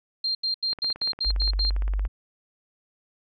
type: tone bursts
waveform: sine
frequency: 4186 Hz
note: C8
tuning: in tune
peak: -23 dBFS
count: 8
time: 0.24-1.701 s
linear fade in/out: 5 ms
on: 110 ms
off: 83 ms
type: click train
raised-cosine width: 0.5 ms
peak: -25 dBFS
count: 24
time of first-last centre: 0.73-2.052 s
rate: 17.4 Hz
type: tone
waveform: sine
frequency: 49.07 Hz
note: G1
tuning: 2 cents sharp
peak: -22 dBFS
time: 1.25-2.08 s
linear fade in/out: 20 ms
effects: none